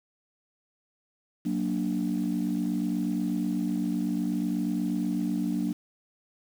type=chord; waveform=sine; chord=Gb augmented; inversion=none; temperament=equal; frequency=185 / 233.1 / 293.7 Hz; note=Gb3 / Bb3 / D4; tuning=0 / 0 / 0 cents; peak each=-29 dBFS; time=1.45-5.73 s; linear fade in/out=10 ms; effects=tanh soft clip ceiling -19 dBFS + 8-bit